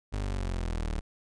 30% pulse exponential sweep, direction down, 51.91 to 36.71 Hz, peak -27 dBFS, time 0.12-1.01 s, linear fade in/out 20 ms, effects resampled to 22050 Hz

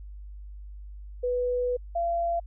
sine tone pair in turn, 493.9 / 683 Hz, B4 / F5, 0 / -39 cents, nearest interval tritone, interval 561 cents, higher second, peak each -24 dBFS, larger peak neither, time 1.23-1.77 / 1.95-2.4 s, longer first, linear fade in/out 10 ms, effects added 50 Hz sine -39 dBFS peak until 2.46 s

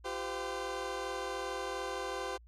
20% pulse chord, F suspended second, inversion none, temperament equal with one note detuned, 349.2 / 392 / 511.6 Hz, F4 / G4 / C5, 0 / 0 / -39 cents, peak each -39 / -35 / -34 dBFS, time 0.04-2.38 s, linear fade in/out 20 ms, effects added 58 Hz sine -54 dBFS peak until 2.47 s + low-pass 8000 Hz 12 dB/octave

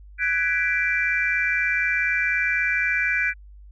sine chord, G# half-diminished seventh, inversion third, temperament equal with one note detuned, 1497.2 / 1661.2 / 1975.5 / 2349 Hz, F#6 / G#6 / B6 / D7, +20 / 0 / 0 / 0 cents, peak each -25 / -26 / -27 / -23 dBFS, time 0.18-3.34 s, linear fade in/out 50 ms, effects tanh soft clip ceiling -9 dBFS + added 50 Hz sine -42 dBFS peak until 3.71 s

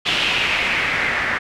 white noise with low-pass filter sweep, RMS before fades -20 dBFS, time 0.05-1.39 s, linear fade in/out 20 ms, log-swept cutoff 3100 to 1800 Hz, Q 3.3, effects none

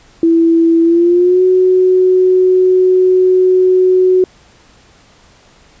sine tone with pitch glide, 331.3 to 369.7 Hz, E4 to F#4, +9 to -1 cents, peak -6 dBFS, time 0.23-4.24 s, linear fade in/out 2 ms, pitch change +190 cents, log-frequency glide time 0.82-1.43 s, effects pink hiss -46 dBFS RMS until 5.8 s + resampled to 16000 Hz

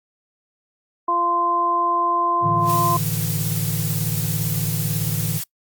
harmonic tone, 345.9 Hz, F4, 17 cents flat, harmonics 1 / 2 / 3, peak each -28 / -27 / -18 dBFS, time 1.08-2.97 s, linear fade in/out 5 ms
triangle chord, A suspended fourth, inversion none, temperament equal, 110 / 146.83 / 164.81 Hz, A2 / D3 / E3, 0 / 0 / 0 cents, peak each -24 dBFS, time 2.41-5.41 s, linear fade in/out 50 ms
white noise with exponential growth, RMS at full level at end -31 dBFS, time 2.53-2.7 s, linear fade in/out 1 ms, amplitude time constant 36 ms
blue noise, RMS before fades -27 dBFS, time 2.69-5.44 s, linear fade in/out 10 ms
effects noise-tail reverb RT60 0.1 s tail -23 dB re dry + Opus 48 kbps

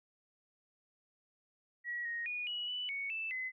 sine tone with pitch steps, 1919 / 1871 / 2455 / 2925 / 2975 / 2224 / 2643 / 2034 Hz, A#6 / A#6 / D#7 / F#7 / F#7 / C#7 / E7 / C7, +50 / +6 / -24 / -21 / +9 / +5 / +4 / -50 cents, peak -36 dBFS, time 1.84-3.52 s, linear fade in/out 50 ms, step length 210 ms, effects none

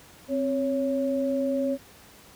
sine tone pair together, 263.5 / 556 Hz, C4 / C#5, +12 / +5 cents, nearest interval octave + minor second, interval 1293 cents, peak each -26 dBFS, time 0.28-1.78 s, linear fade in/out 50 ms, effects pink hiss -51 dBFS RMS until 2.35 s + high-pass 60 Hz 12 dB/octave

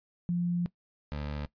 sine / 20% pulse tone pair in turn, 174.61 / 73.41 Hz, F3 / D2, 0 / 0 cents, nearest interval octave + minor third, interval 1500 cents, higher first, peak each -26 / -29 dBFS, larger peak first, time 0.29-0.66 / 1.12-1.46 s, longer first, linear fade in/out 0 ms, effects noise-tail reverb RT60 0.1 s tail -18 dB re dry + resampled to 11025 Hz

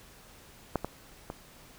clicks, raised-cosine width 1 ms, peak -13 / -18 / -22 dBFS, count 3, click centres 0.757 / 0.846 / 1.301 s, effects pink hiss -54 dBFS RMS until 1.78 s

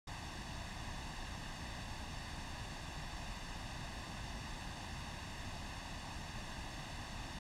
pink noise with comb filter, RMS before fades -45 dBFS, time 0.07-7.39 s, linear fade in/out 5 ms, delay 1.1 ms, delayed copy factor +0.65, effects low-pass 6000 Hz 12 dB/octave

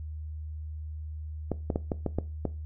clicks, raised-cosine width 2 ms, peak -14 dBFS, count 7, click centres 1.517 / 1.702 / 1.759 / 1.918 / 2.063 / 2.186 / 2.453 s, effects noise-tail reverb RT60 0.3 s tail -18 dB re dry + added 77 Hz sine -35 dBFS peak until 2.65 s

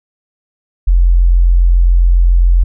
sine tone, 43.65 Hz, F1, in tune, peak -5 dBFS, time 0.87-2.64 s, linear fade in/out 10 ms, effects none

